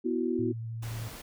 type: chord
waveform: sine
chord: B suspended fourth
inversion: none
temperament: equal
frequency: 246.9 / 329.6 / 370 Hz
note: B3 / E4 / F#4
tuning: 0 / 0 / 0 cents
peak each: -31 dBFS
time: 0.04-0.53 s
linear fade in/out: 20 ms
type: tone with vibrato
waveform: sine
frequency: 113.8 Hz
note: A#2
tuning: 41 cents flat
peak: -34 dBFS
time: 0.39-1.08 s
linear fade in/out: 0 ms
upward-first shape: sine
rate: 13 Hz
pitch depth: 11 cents each way
type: noise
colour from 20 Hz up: pink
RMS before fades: -44 dBFS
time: 0.82-1.22 s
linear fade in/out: 10 ms
effects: none